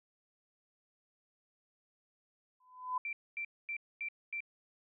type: tone with exponential growth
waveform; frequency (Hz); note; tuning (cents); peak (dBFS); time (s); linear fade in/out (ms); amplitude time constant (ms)
sine; 1008; B5; +35; -29; 2.6-2.98; 5; 82
type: tone bursts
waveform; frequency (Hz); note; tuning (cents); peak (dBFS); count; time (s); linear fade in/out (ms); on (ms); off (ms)
sine; 2349; D7; 0; -36; 5; 3.05-4.405; 2; 79; 240
effects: none